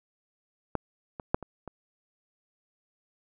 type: clicks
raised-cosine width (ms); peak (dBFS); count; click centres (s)
1; -13 / -23 / -8 / -25 / -25; 5; 0.753 / 1.198 / 1.345 / 1.427 / 1.677
effects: none